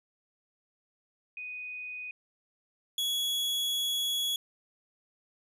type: tone pair in turn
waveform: sine / 40% pulse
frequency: 2489 / 3359 Hz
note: D#7 / G#7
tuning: 0 / +19 cents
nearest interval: perfect fourth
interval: 519 cents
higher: second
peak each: -37 / -27 dBFS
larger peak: second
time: 1.37-2.11 / 2.98-4.36 s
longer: second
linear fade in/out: 2 ms
effects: none